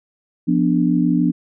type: chord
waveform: sine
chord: B diminished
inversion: second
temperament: equal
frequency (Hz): 174.61 / 246.9 / 293.7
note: F3 / B3 / D4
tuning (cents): 0 / 0 / 0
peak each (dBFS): -18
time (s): 0.47-1.32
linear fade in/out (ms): 20
effects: none